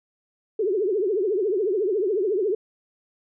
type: tone with vibrato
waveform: sine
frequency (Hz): 399.4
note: G4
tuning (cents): +32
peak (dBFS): -20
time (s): 0.59-2.55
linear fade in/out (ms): 5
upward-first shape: triangle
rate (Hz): 14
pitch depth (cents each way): 240
effects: none

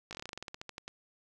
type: slowing click train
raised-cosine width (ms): 0.2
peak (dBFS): -24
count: 17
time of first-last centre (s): 0.11-0.88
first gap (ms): 18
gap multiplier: 1.12
effects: none

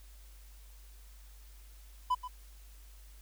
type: tone with echo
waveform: triangle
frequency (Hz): 1000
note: B5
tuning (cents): +21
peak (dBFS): -24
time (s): 2.1-2.15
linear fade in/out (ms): 10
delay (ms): 130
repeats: 1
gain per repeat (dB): -12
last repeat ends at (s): 2.28
effects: added 50 Hz sine -51 dBFS peak until 3.21 s + white hiss -62 dBFS RMS until 3.21 s

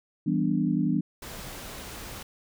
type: chord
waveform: sine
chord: E minor seventh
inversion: none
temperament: equal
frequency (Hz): 164.81 / 196 / 246.9 / 293.7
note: E3 / G3 / B3 / D4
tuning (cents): 0 / 0 / 0 / 0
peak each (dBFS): -28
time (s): 0.26-1.01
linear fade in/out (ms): 10
type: noise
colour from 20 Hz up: pink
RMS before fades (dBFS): -40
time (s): 1.22-2.23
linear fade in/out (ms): 5
effects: none

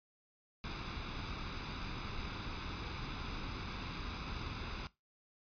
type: noise with comb filter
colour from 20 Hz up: pink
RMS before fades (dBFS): -42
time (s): 0.64-4.87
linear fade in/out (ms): 0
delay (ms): 0.81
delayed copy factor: +0.55
effects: noise-tail reverb RT60 0.2 s tail -19 dB re dry + resampled to 11025 Hz

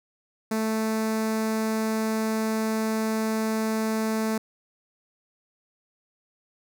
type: tone with notch filter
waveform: sawtooth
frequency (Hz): 220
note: A3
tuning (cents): 0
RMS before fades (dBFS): -26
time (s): 0.51-4.38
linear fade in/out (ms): 5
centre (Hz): 3100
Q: 1.6
effects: none

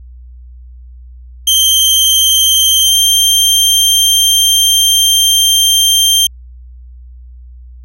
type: tone with pitch glide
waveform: sawtooth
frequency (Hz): 3144 to 3164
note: G7 to G7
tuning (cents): +4 to +15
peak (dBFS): -4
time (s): 1.47-6.27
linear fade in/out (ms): 5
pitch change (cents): +11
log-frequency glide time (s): 2.84-2.97
effects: added 61 Hz sine -31 dBFS peak until 7.84 s

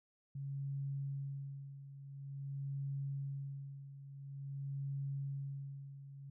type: tone with tremolo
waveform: sine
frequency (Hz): 138.59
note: C#3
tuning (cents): 0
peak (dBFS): -37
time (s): 0.35-6.3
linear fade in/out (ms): 5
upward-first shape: sine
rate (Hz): 0.48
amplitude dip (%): 75
effects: none

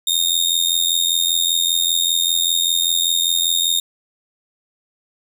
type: tone with amplitude modulation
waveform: sawtooth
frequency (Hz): 3687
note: A#7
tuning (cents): -20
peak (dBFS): -9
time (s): 0.07-3.8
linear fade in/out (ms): 5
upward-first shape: sine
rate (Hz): 85.1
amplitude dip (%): 80
effects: none

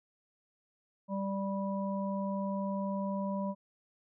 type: harmonic tone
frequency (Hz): 196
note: G3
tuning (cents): 0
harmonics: 1 / 3 / 5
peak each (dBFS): -33 / -38 / -40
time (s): 1.08-3.55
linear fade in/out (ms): 50
effects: none

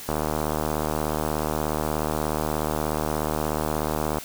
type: click train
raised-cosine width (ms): 1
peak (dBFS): -11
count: 315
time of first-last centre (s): 0.09-4.184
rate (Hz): 76.7
effects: white hiss -39 dBFS RMS until 4.24 s

